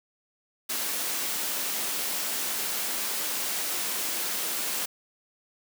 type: high-pass noise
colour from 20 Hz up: white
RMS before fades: -30 dBFS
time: 0.69-4.86 s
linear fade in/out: 10 ms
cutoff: 190 Hz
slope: 24 dB/octave
effects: none